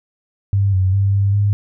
sine tone with pitch steps, 99.2 / 93.8 / 98.8 / 99.4 / 101.9 Hz, G2 / F#2 / G2 / G2 / G#2, +21 / +24 / +14 / +25 / -32 cents, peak -12 dBFS, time 0.53-1.53 s, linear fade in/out 0 ms, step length 200 ms, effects none

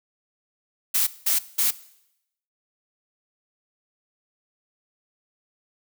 blue noise bursts, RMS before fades -21 dBFS, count 3, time 0.94-1.71 s, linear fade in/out 10 ms, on 130 ms, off 190 ms, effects noise-tail reverb RT60 0.8 s tail -18 dB re dry

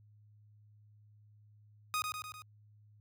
sawtooth tone with echo, 1244.5 Hz, D#6, in tune, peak -28 dBFS, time 1.94-2.02 s, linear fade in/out 0 ms, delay 100 ms, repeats 4, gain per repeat -4 dB, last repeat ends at 2.42 s, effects added 105 Hz sine -59 dBFS peak until 3 s

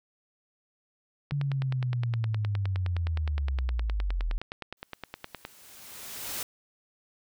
click train, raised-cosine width 0.3 ms, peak -20 dBFS, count 41, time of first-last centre 1.31-5.451 s, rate 9.66 Hz
sine linear sweep, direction down, 144.5 to 36.98 Hz, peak -26 dBFS, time 1.32-4.38 s, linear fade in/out 0 ms
white noise with exponential growth, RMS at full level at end -33 dBFS, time 4.77-6.43 s, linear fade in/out 2 ms, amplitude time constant 360 ms
effects none

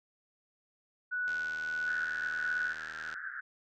sine tone with tremolo, 1477 Hz, F#6, 3 cents flat, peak -30 dBFS, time 1.11-2.74 s, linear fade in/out 20 ms, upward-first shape triangle, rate 1.6 Hz, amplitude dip 40%
click train, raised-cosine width 0.2 ms, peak -30 dBFS, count 147, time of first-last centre 1.28-3.14 s, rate 78.5 Hz
white band-pass noise, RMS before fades -41 dBFS, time 1.87-3.41 s, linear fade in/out 10 ms, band 1400 to 1700 Hz, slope 96 dB/octave
effects none

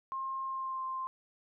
sine tone with pitch glide, 1065 to 1049.1 Hz, C6 to C6, +30 to +4 cents, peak -34 dBFS, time 0.12-1.07 s, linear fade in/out 0 ms, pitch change -26 cents, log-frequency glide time 0.45-0.84 s, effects none

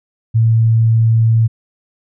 sine tone, 113.2 Hz, A2, 50 cents sharp, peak -8 dBFS, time 0.34-1.48 s, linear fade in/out 20 ms, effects none

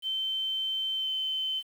sine tone with pitch glide, 3094 to 3071 Hz, G7 to G7, -23 to -36 cents, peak -28 dBFS, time 0.02-1.63 s, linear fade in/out 50 ms, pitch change -13 cents, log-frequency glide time 0.96-1.09 s, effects 9-bit

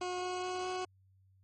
20% pulse tone with pitch steps, 361.9 / 364 / 366.1 / 368.2 Hz, F#4 / F#4 / F#4 / F#4, -38 / -28 / -18 / -8 cents, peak -30 dBFS, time 0.01-0.85 s, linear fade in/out 5 ms, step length 210 ms, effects added 95 Hz sine -63 dBFS peak until 1.43 s + MP3 32 kbps

